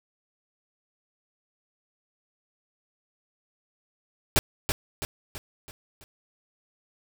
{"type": "noise with echo", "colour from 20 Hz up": "pink", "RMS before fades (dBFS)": -20, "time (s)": [4.36, 4.39], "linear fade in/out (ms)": 0, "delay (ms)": 330, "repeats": 5, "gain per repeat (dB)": -6, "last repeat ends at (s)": 6.04, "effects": []}